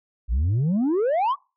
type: exponential sweep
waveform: sine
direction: up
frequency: 51.91 to 1179 Hz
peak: -16 dBFS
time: 0.28-1.36 s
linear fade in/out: 50 ms
effects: noise-tail reverb RT60 0.3 s tail -25 dB re dry + tanh soft clip ceiling -18 dBFS